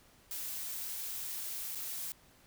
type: noise with dropouts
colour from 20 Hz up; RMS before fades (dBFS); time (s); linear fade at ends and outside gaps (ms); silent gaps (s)
blue; -40; 0.31-2.12; 1; 1.75-1.755
effects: pink hiss -63 dBFS RMS until 2.46 s